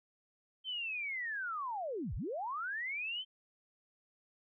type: linear two-way sweep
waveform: sine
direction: down then up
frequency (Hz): 3136 to 30.78 to 3136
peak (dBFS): -36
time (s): 0.64-3.25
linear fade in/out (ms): 50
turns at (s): 2.15
effects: none